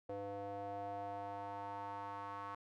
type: tone with band-pass filter sweep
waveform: square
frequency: 100.4 Hz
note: G2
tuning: 42 cents sharp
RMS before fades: -45 dBFS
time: 0.09-2.55 s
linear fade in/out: 5 ms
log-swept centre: 560 to 1100 Hz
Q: 4.2
effects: none